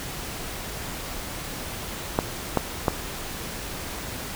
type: clicks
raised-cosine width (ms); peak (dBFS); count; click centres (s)
1; -5; 3; 2.189 / 2.573 / 2.882
effects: pink hiss -34 dBFS RMS until 4.35 s